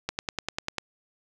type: click train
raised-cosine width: 0.2 ms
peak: -11 dBFS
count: 8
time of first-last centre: 0.09-0.783 s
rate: 10.1 Hz
effects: none